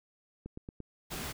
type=click train; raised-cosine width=3 ms; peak=-29 dBFS; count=4; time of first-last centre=0.46-0.803 s; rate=8.74 Hz
type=noise; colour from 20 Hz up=pink; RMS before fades=-39 dBFS; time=1.1-1.33 s; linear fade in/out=20 ms
effects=none